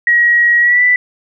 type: tone with pitch glide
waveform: sine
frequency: 1902 to 1980.5 Hz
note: A#6 to B6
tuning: +34 to +4 cents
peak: -7 dBFS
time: 0.07-0.96 s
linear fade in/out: 2 ms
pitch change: +70 cents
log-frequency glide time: 0.6-0.83 s
effects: none